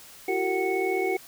sine tone cluster, 341 / 379.9 / 455.5 / 750 / 2208 Hz, F4 / F#4 / A#4 / F#5 / C#7, -41 / +46 / -40 / +23 / -7 cents, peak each -32 / -26 / -33 / -31 / -31 dBFS, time 0.28-1.17 s, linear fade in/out 5 ms, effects white hiss -48 dBFS RMS until 1.27 s

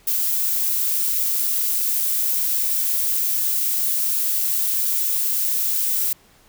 violet noise, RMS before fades -21 dBFS, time 0.07-6.13 s, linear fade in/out 5 ms, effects pink hiss -54 dBFS RMS until 6.48 s

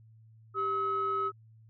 sine tone pair together, 392 / 1283.2 Hz, G4 / E6, 0 / -47 cents, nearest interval octave + major sixth, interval 2053 cents, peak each -34 / -28 dBFS, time 0.54-1.32 s, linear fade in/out 50 ms, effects tanh soft clip ceiling -22 dBFS + added 111 Hz sine -54 dBFS peak until 1.69 s

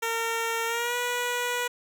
10% pulse tone with pitch glide, 457.6 to 487.6 Hz, A#4 to B4, -32 to -22 cents, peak -18 dBFS, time 0.02-1.68 s, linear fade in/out 10 ms, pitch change +110 cents, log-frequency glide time 0.66-0.96 s, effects none

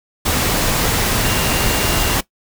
sine tone in noise, 2794 Hz, F7, in tune, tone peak -26 dBFS, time 1.24-2.15 s, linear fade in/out 10 ms, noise pink, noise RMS -17 dBFS, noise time 0.25-2.21 s, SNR -12 dB, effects noise-tail reverb RT60 0.1 s tail -18 dB re dry

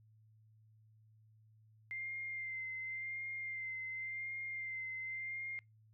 sine tone with vibrato, 2093 Hz, C7, in tune, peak -40 dBFS, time 1.91-5.59 s, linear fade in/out 0 ms, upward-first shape sine, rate 0.91 Hz, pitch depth 25 cents each way, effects noise-tail reverb RT60 0.2 s tail -25 dB re dry + added 109 Hz sine -63 dBFS peak until 5.93 s

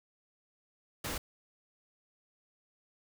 pink noise, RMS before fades -37 dBFS, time 1.04-1.18 s, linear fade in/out 5 ms, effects none

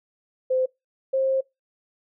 sine tone pair in turn, 516 / 531.7 Hz, C5 / C5, -24 / +28 cents, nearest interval minor second, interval 52 cents, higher second, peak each -19 dBFS, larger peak neither, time 0.5-0.66 / 1.13-1.41 s, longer second, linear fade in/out 10 ms, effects noise-tail reverb RT60 0.2 s tail -24 dB re dry

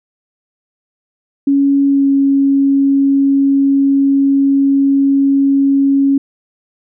sine tone with pitch glide, 278.6 to 275.9 Hz, C#4 to C#4, +9 to -8 cents, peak -8 dBFS, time 1.47-6.18 s, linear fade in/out 5 ms, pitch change -17 cents, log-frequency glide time 1.87-2.07 s, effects none

